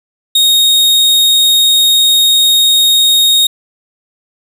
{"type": "tone", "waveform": "40% pulse", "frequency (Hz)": 3729, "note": "A#7", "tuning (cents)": 0, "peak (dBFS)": -5, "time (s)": [0.35, 3.47], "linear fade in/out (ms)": 5, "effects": []}